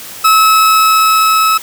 40% pulse tone with level ramp, 1295 Hz, E6, 31 cents flat, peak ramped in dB -4 to -7 dBFS, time 0.24-1.58 s, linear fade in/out 10 ms, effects white hiss -29 dBFS RMS until 1.62 s + high-pass 80 Hz 12 dB/octave

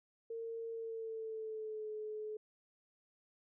sine tone with pitch glide, 456.6 to 428.5 Hz, A#4 to A4, -36 to -46 cents, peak -40 dBFS, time 0.3-2.37 s, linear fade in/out 5 ms, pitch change -110 cents, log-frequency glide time 0.7-1.9 s, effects none

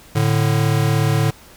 square tone pair together, 110.2 / 147 Hz, A2 / D3, +3 / +2 cents, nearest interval perfect fourth, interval 499 cents, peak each -18 dBFS, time 0.15-1.31 s, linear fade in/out 10 ms, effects pink hiss -45 dBFS RMS until 1.56 s

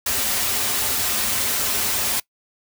white noise with comb filter, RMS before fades -22 dBFS, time 0.06-2.2 s, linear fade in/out 5 ms, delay 6.2 ms, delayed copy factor -0.6, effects noise-tail reverb RT60 0.1 s tail -22 dB re dry

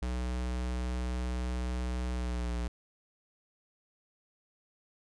square tone with pitch glide, 61.8 to 59.49 Hz, B1 to A#1, +2 to +36 cents, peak -32 dBFS, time 0.02-2.68 s, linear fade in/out 5 ms, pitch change -66 cents, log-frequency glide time 2.15-2.51 s, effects resampled to 22050 Hz

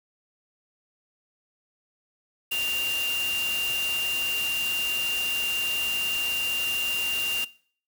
sine tone in noise, 2788 Hz, F7, 4 cents flat, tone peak -25 dBFS, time 2.51-7.45 s, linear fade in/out 10 ms, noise white, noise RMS -34 dBFS, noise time 2.51-7.45 s, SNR +6 dB, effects noise-tail reverb RT60 0.5 s tail -20 dB re dry

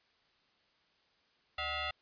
sine tone with frequency modulation, 751 Hz, F#5, 26 cents sharp, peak -34 dBFS, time 1.58-1.91 s, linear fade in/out 5 ms, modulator 677 Hz, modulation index 4.4, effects white hiss -71 dBFS RMS until 2.01 s + resampled to 11025 Hz

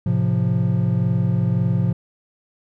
triangle chord, F major, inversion first, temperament just, 109.13 / 130.96 / 174.61 Hz, A2 / C3 / F3, -14 / +2 / 0 cents, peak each -19 dBFS, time 0.06-1.93 s, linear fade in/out 5 ms, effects none

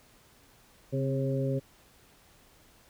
harmonic tone with a mistuned harmonic, 135.4 Hz, C#3, 40 cents flat, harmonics 1 / 2 / 3 / 4, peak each -29 / -34 / -35 / -34 dBFS, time 0.92-1.6 s, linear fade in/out 20 ms, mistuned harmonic 2, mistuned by -45 cents, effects pink hiss -60 dBFS RMS until 2.89 s

